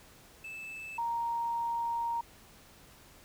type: tone pair in turn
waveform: triangle / sine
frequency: 2627 / 933.1 Hz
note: E7 / A#5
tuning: -7 / +1 cents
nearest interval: octave + tritone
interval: 1792 cents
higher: first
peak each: -39 / -30 dBFS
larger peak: second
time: 0.44-0.98 / 0.98-2.21 s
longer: second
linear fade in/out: 5 ms
effects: pink hiss -57 dBFS RMS until 3.24 s